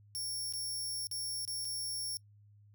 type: tone with dropouts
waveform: 20% pulse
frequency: 5480 Hz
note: F8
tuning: 34 cents flat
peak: -31 dBFS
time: 0.15-2.17 s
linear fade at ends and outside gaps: 0 ms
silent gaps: 0.525-0.536 / 1.07-1.113 / 1.451-1.477 / 1.647-1.652 s
effects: noise-tail reverb RT60 0.1 s tail -24 dB re dry + added 103 Hz sine -58 dBFS peak until 2.74 s